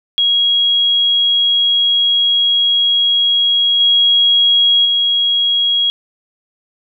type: tone with level steps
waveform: sine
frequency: 3300 Hz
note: G#7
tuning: 12 cents flat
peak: -10 / -8 / -11 dBFS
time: 0.18-5.9 s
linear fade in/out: 0 ms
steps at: 3.8 / 4.85 s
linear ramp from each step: 5 ms
effects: none